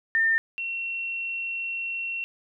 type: tone pair in turn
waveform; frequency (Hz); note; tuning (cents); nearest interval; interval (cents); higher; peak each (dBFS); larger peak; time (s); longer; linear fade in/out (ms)
sine; 1807 / 2723; A6 / F7; +46 / -44; perfect fifth; 710; second; -19 / -28; first; 0.15-0.38 / 0.58-2.24; second; 0
effects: none